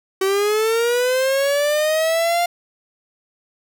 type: linear sweep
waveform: 45% pulse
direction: up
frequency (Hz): 379.4 to 702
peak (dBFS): -16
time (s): 0.21-2.46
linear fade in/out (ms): 5
effects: none